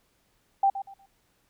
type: tone with echo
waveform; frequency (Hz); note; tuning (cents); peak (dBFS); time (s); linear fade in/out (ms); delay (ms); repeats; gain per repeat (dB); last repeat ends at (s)
sine; 787; G5; +7; -18; 0.63-0.7; 5; 120; 3; -12; 1.06
effects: pink hiss -69 dBFS RMS until 1.49 s